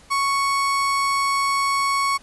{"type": "tone", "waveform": "35% pulse", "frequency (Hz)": 1108.7, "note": "C#6", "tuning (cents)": 0, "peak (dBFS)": -17, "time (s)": [0.1, 2.18], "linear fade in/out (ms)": 20, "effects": ["pink hiss -50 dBFS RMS until 2.22 s", "resampled to 24000 Hz"]}